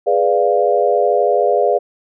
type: chord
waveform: sine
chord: G# diminished seventh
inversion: none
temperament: equal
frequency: 415.3 / 493.9 / 587.3 / 698.5 Hz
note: G#4 / B4 / D5 / F5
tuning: 0 / 0 / 0 / 0 cents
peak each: -17 dBFS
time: 0.06-1.79 s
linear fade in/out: 20 ms
effects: none